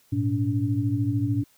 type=tone cluster; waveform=sine; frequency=104.9 / 118.3 / 286 Hz; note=G#2 / A#2 / D4; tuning=+18 / +26 / -46 cents; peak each=-26 dBFS; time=0.12-1.44 s; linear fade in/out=10 ms; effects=white hiss -61 dBFS RMS until 1.57 s